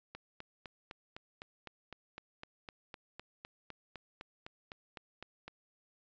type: click train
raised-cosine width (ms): 0.3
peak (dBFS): -29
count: 22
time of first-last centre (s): 0.15-5.48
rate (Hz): 3.94
effects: resampled to 16000 Hz